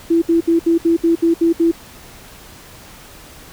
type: tone bursts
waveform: sine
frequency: 333.7 Hz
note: E4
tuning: 21 cents sharp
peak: -10 dBFS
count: 9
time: 0.1-1.716 s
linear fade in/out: 10 ms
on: 120 ms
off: 67 ms
effects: pink hiss -40 dBFS RMS until 3.52 s